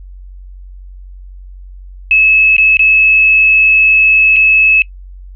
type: tone with dropouts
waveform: sine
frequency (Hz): 2592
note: E7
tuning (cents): -30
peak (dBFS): -5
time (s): 2.11-4.82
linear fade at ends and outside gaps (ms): 1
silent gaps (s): 2.566-2.581 / 2.77-2.793 / 4.361-4.365
effects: noise-tail reverb RT60 0.1 s tail -22 dB re dry + added 46 Hz sine -29 dBFS peak until 5.35 s